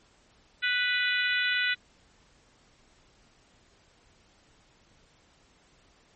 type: harmonic tone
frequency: 493.9 Hz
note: B4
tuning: in tune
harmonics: 3 / 4 / 5 / 6 / 7 / 8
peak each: -28 / -30 / -32 / -34 / -35 / -36 dBFS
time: 0.62-1.75 s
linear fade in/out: 20 ms
effects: pink hiss -62 dBFS RMS until 6.15 s + MP3 32 kbps